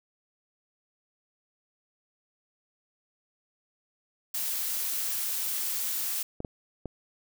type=noise; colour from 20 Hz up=blue; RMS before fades=-31 dBFS; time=4.34-6.23 s; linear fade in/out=5 ms
type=clicks; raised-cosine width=2 ms; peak=-21 dBFS; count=3; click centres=6.404 / 6.448 / 6.857 s
effects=none